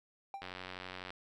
triangle tone with exponential decay, 788 Hz, G5, 9 cents sharp, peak -35 dBFS, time 0.34-0.52 s, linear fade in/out 1 ms, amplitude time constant 39 ms
click train, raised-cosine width 0.3 ms, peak -27 dBFS, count 64, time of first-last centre 0.42-1.105 s, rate 92 Hz
effects none

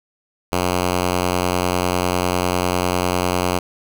5% pulse tone, 90 Hz, F#2, 47 cents flat, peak -6 dBFS, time 0.52-3.59 s, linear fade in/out 5 ms, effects none

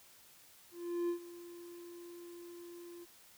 triangle tone with ADSR envelope, 346.4 Hz, F4, 14 cents flat, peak -29 dBFS, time 0.71-3.06 s, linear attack 380 ms, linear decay 96 ms, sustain -17 dB, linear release 31 ms, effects white hiss -61 dBFS RMS until 3.37 s

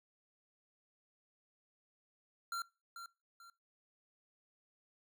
square tone with echo, 1372 Hz, F6, 31 cents flat, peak -38 dBFS, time 2.52-2.62 s, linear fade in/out 2 ms, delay 440 ms, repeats 2, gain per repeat -9 dB, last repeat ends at 3.5 s, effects noise-tail reverb RT60 0.3 s tail -22 dB re dry

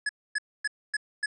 square tone bursts, 1700 Hz, G#6, 40 cents sharp, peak -26 dBFS, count 5, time 0.06-1.26 s, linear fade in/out 5 ms, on 32 ms, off 260 ms, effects resampled to 22050 Hz

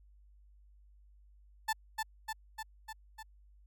30% pulse tone with echo, 880 Hz, A5, in tune, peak -27 dBFS, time 1.68-1.73 s, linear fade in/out 10 ms, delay 300 ms, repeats 5, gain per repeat -3 dB, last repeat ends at 3.23 s, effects added 50 Hz sine -58 dBFS peak until 3.66 s

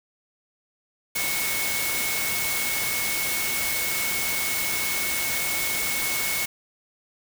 sine tone in noise, 2200 Hz, C#7, 14 cents flat, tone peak -29 dBFS, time 1.15-6.46 s, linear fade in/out 10 ms, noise white, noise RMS -27 dBFS, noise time 1.15-6.46 s, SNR -5 dB, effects none

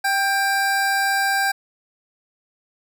square tone pair together, 784 / 1589.9 Hz, G5 / G6, 0 / +24 cents, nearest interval octave, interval 1224 cents, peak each -22 / -21 dBFS, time 0.04-1.52 s, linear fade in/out 10 ms, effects none

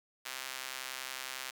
sawtooth tone with high-pass filter, 130.81 Hz, C3, in tune, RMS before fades -42 dBFS, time 0.25-1.51 s, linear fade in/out 10 ms, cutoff 1700 Hz, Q 0.68, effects none

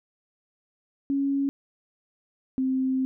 sine tone pair in turn, 277.2 / 261.6 Hz, C#4 / C4, 0 / 0 cents, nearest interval minor second, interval 100 cents, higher first, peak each -22 dBFS, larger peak neither, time 1.1-1.49 / 2.58-3.05 s, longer second, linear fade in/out 0 ms, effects none

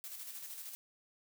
blue noise with tremolo, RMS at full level -45 dBFS, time 0.04-0.75 s, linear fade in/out 0 ms, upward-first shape square, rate 13 Hz, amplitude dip 40%, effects none

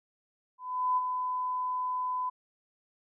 sine tone with ADSR envelope, 1006 Hz, B5, 32 cents sharp, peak -23 dBFS, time 0.58-2.3 s, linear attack 390 ms, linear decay 30 ms, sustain -6 dB, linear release 13 ms, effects none

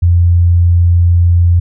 sine tone, 86.7 Hz, F2, 12 cents flat, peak -5 dBFS, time 0.02-1.6 s, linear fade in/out 10 ms, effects none

